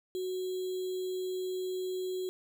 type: tone with sample-and-hold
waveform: sine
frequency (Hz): 370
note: F#4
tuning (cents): 0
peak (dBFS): -32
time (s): 0.15-2.29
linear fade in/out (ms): 0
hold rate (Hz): 3675
effects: none